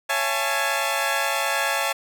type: chord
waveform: 15% pulse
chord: A major seventh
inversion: first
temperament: equal with one note detuned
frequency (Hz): 554.4 / 674.7 / 830.6 / 880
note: C#5 / E5 / G#5 / A5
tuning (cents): 0 / +40 / 0 / 0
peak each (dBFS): -21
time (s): 0.09-1.93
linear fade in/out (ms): 10
effects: none